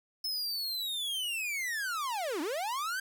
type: linear two-way sweep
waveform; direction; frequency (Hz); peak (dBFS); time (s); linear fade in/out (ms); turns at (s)
45% pulse; down then up; 5250 to 277.2 to 1596; -32; 0.24-3; 5; 2.41
effects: 12-bit